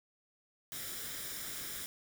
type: noise with comb filter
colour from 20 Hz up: white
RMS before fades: -42 dBFS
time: 0.72-1.86 s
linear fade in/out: 0 ms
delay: 0.56 ms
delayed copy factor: +0.55
effects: none